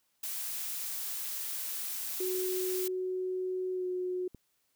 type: noise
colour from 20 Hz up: blue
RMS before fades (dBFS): -37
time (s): 0.23-2.88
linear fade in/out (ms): 5
type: tone with pitch glide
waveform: sine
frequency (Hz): 370 to 364.5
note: F#4 to F#4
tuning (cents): 0 to -26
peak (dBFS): -31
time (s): 2.2-4.28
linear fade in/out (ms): 5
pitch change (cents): -26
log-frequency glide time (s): 3.73-3.86
type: click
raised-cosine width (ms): 3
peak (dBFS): -34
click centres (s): 4.347
effects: white hiss -75 dBFS RMS until 4.75 s